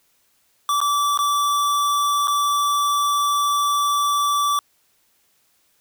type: tone with dropouts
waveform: square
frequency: 1159 Hz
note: D6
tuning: 23 cents flat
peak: -18 dBFS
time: 0.69-4.59 s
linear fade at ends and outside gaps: 1 ms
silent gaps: 0.804-0.814 / 1.175-1.189 / 2.273-2.28 s
effects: white hiss -63 dBFS RMS until 5.8 s